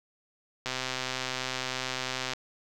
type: click train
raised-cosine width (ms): 0.2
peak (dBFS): -14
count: 217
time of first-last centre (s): 0.66-2.334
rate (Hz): 129
effects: none